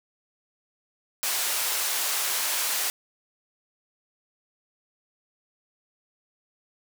white band-pass noise, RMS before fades -27 dBFS, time 1.23-2.9 s, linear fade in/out 0 ms, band 590 to 16000 Hz, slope 12 dB/octave, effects none

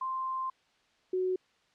sine tone pair in turn, 1046.5 / 370 Hz, C6 / F#4, 0 / 0 cents, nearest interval octave + tritone, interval 1800 cents, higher first, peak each -31 / -27 dBFS, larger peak second, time 0.01-0.5 / 1.13-1.36 s, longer first, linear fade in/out 5 ms, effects white hiss -68 dBFS RMS until 1.74 s + low-pass 4000 Hz 12 dB/octave

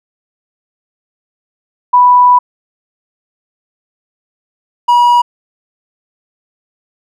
sine / triangle tone pair in turn, 987 / 965 Hz, B5 / B5, -1 / -40 cents, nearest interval unison, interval 39 cents, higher first, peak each -3 dBFS, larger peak neither, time 1.93-2.39 / 4.88-5.22 s, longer first, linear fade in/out 10 ms, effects none

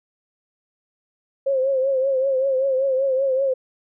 sine tone with vibrato, 533 Hz, C5, 32 cents sharp, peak -17 dBFS, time 1.46-3.54 s, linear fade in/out 10 ms, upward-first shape triangle, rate 5.2 Hz, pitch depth 75 cents each way, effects none

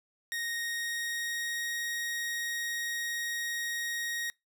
sawtooth tone with pitch glide, 1864.7 to 1877.7 Hz, A#6 to A#6, 0 to +12 cents, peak -29 dBFS, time 0.32-4.3 s, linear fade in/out 0 ms, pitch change +12 cents, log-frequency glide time 0.57-1.73 s, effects noise-tail reverb RT60 0.2 s tail -25 dB re dry

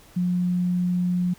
sine tone, 178.7 Hz, F3, 40 cents sharp, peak -20 dBFS, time 0.16-1.34 s, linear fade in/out 10 ms, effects pink hiss -52 dBFS RMS until 1.38 s

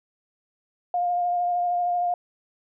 sine tone with vibrato, 707 Hz, F5, 21 cents sharp, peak -21 dBFS, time 0.94-2.14 s, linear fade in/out 2 ms, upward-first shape sine, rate 13 Hz, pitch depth 17 cents each way, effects none

